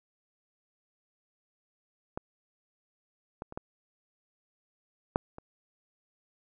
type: clicks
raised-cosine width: 1 ms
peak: -20 / -23 / -29 / -21 / -10 / -29 dBFS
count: 6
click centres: 2.175 / 3.421 / 3.524 / 3.575 / 5.159 / 5.384 s
effects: none